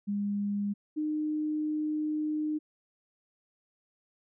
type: tone pair in turn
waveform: sine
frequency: 203.2 / 305.3 Hz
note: G#3 / D#4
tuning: -38 / -33 cents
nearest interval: perfect fifth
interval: 705 cents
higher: second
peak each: -28 dBFS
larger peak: neither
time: 0.07-0.74 / 0.96-2.59 s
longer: second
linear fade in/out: 20 ms
effects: none